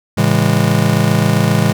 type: chord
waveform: square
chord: A major seventh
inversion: none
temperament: just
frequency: 110 / 137.5 / 165 / 206.2 Hz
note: A2 / C#3 / E3 / G#3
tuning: 0 / -14 / +2 / -12 cents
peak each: -17 dBFS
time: 0.17-1.73 s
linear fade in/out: 10 ms
effects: none